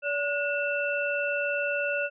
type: tone cluster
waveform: sine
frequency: 574 / 1451 / 2673 Hz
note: D5 / F#6 / E7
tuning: -40 / -34 / +23 cents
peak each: -29 / -30 / -31 dBFS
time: 0.02-2.1 s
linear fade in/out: 50 ms
effects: none